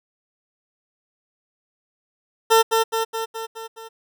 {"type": "tone with echo", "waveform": "20% pulse", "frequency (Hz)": 450.3, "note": "A4", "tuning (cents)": 40, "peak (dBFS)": -7, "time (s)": [2.5, 2.63], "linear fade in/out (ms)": 20, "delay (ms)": 210, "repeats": 6, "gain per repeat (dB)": -4, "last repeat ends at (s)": 3.89, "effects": []}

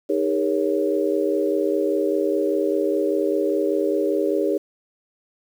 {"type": "chord", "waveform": "sine", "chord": "Eb dominant seventh", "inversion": "none", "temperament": "equal with one note detuned", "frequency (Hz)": [311.1, 401.2, 466.2, 554.4], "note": ["Eb4", "G4", "Bb4", "Db5"], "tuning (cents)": [0, 40, 0, 0], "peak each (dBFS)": [-24, -22, -26, -25], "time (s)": [0.09, 4.58], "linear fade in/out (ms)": 10, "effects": ["8-bit"]}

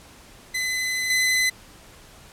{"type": "tone with level steps", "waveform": "sawtooth", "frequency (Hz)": 2022, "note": "B6", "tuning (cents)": 40, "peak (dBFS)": [-20, -15], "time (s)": [0.54, 1.5], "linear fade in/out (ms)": 10, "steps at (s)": 1.1, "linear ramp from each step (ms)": 2, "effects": ["pink hiss -48 dBFS RMS until 2.32 s", "low-pass 12000 Hz 12 dB/octave"]}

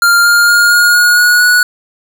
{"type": "tone with pitch steps", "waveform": "square", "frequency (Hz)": [1396.9, 1408.2, 1419.7, 1431.2, 1442.8, 1454.5, 1466.3], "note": ["F6", "F6", "F6", "F6", "F#6", "F#6", "F#6"], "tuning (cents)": [0, 14, 28, 42, -44, -30, -16], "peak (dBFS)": -6, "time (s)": [0.02, 1.63], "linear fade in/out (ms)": 2, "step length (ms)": 230, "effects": []}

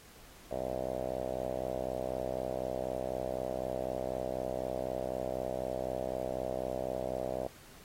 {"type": "tone with low-pass filter", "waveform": "5% pulse", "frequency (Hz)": 64, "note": "C2", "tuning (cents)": -38, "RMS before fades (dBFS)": -36, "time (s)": [0.51, 7.47], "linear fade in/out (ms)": 5, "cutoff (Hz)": 620, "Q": 5.6, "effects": ["pink hiss -56 dBFS RMS until 7.84 s", "AAC 48 kbps"]}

